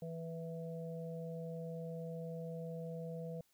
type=harmonic tone; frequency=164.8 Hz; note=E3; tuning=in tune; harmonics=1 / 3 / 4; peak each=-43 / -46 / -51 dBFS; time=0.02-3.41 s; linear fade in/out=2 ms; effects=white hiss -75 dBFS RMS until 3.53 s